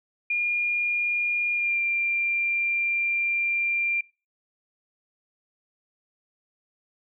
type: tone with pitch glide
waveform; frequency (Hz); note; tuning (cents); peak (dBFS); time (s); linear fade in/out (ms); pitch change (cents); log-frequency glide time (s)
sine; 2419 to 2379; D#7 to D7; -49 to +22; -22; 0.3-4.01; 5; -29; 1.54-1.79
effects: noise-tail reverb RT60 0.3 s tail -22 dB re dry